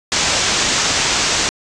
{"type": "low-pass noise", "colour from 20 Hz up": "white", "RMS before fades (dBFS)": -17, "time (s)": [0.12, 1.49], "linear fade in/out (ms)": 0, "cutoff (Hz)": 7400, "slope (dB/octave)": 48, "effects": ["resampled to 22050 Hz"]}